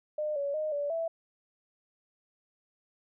sine tone with pitch steps, 606 / 565 / 617 / 577 / 660 Hz, D#5 / C#5 / D#5 / D5 / E5, -46 / +33 / -15 / -31 / +2 cents, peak -29 dBFS, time 0.18-1.08 s, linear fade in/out 5 ms, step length 180 ms, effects none

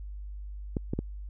clicks, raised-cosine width 3 ms, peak -16 dBFS, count 3, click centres 0.768 / 0.935 / 0.99 s, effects added 50 Hz sine -37 dBFS peak until 1.29 s

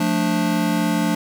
square chord, D minor, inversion first, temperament just, 176.2 / 220.2 / 293.7 Hz, F3 / A3 / D4, +16 / +2 / 0 cents, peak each -23 dBFS, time 0-1.15 s, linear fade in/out 5 ms, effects none

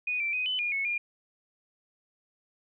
sine tone with pitch steps, 2476 / 2343 / 2502 / 3018 / 2427 / 2199 / 2411 Hz, D#7 / D7 / D#7 / F#7 / D#7 / C#7 / D7, -9 / -5 / +9 / +34 / -44 / -14 / +45 cents, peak -27 dBFS, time 0.07-0.98 s, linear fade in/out 5 ms, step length 130 ms, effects none

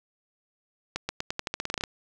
accelerating click train, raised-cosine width 0.2 ms, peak -12 dBFS, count 14, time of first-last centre 0.96-1.838 s, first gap 130 ms, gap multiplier 0.88, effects none

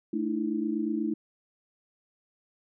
sine chord, A suspended fourth, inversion none, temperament equal with one note detuned, 220 / 301.4 / 329.6 Hz, A3 / D4 / E4, 0 / +45 / 0 cents, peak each -31 dBFS, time 0.13-1.14 s, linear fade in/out 5 ms, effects none

